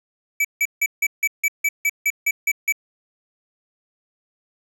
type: tone bursts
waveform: square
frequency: 2301 Hz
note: D7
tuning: 36 cents flat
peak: -17 dBFS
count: 12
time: 0.4-2.724 s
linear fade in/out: 5 ms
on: 47 ms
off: 160 ms
effects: none